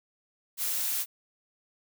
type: noise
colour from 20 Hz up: blue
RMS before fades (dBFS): -30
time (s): 0.57-1.06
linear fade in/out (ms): 50
effects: none